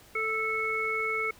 harmonic tone, 440 Hz, A4, in tune, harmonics 1 / 3 / 5, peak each -34 / -33 / -29 dBFS, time 0.15-1.31 s, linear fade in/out 5 ms, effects pink hiss -55 dBFS RMS until 1.39 s

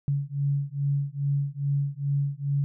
sine beating tone pair, 140 / 142.4 Hz, C#3 / C#3, +18 / +47 cents, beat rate 2.4 Hz, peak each -27 dBFS, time 0.08-2.64 s, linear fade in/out 0 ms, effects none

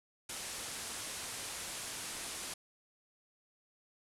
white low-pass noise, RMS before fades -43 dBFS, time 0.29-2.54 s, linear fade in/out 5 ms, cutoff 11000 Hz, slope 48 dB/octave, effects none

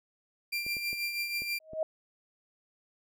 30% pulse tone with tremolo, 2374 Hz, D7, 18 cents sharp, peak -27 dBFS, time 0.52-1.59 s, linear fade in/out 10 ms, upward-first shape triangle, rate 6.2 Hz, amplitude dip 55%
clicks, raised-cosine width 2 ms, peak -33 dBFS, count 5, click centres 0.665 / 0.768 / 0.93 / 1.42 / 1.734 s
sine tone with exponential growth, 632 Hz, D#5, 27 cents sharp, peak -24 dBFS, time 1.6-1.83 s, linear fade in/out 2 ms, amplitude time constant 49 ms
effects none

